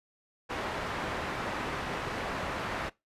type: low-pass noise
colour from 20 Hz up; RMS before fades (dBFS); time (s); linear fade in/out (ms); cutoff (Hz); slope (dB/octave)
white; -35; 0.49-2.9; 20; 1500; 12
effects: noise-tail reverb RT60 0.2 s tail -21 dB re dry + resampled to 32000 Hz